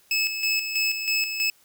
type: tone with tremolo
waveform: 25% pulse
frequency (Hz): 2598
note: E7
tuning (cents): -26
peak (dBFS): -17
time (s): 0.11-1.5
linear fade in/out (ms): 2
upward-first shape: square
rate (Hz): 3.1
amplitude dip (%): 55
effects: white hiss -59 dBFS RMS until 1.64 s